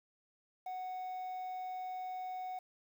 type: tone with quantisation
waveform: triangle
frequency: 740 Hz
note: F#5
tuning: in tune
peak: -37 dBFS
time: 0.66-2.59 s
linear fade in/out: 5 ms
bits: 10
effects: none